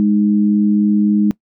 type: tone pair together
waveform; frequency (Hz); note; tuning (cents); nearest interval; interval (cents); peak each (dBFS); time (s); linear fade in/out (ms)
sine; 207.4 / 311; G#3 / D#4; -2 / -1; perfect fifth; 701; -11 / -18; 0-1.31; 0
effects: noise-tail reverb RT60 0.1 s tail -21 dB re dry